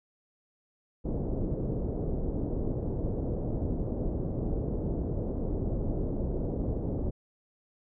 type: low-pass noise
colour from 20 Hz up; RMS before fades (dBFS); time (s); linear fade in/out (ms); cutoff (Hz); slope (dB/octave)
pink; -31; 1.04-7.11; 20; 530; 24
effects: none